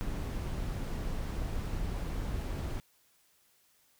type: noise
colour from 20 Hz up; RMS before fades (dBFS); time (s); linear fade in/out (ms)
brown; -35; 0.01-2.8; 0
effects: white hiss -68 dBFS RMS until 3.99 s